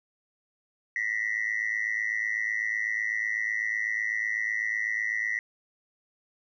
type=tone with amplitude modulation; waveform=sine; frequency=1947 Hz; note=B6; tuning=25 cents flat; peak=-21 dBFS; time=0.96-5.39 s; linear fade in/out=2 ms; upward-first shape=sine; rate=108 Hz; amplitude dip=100%; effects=tanh soft clip ceiling -20 dBFS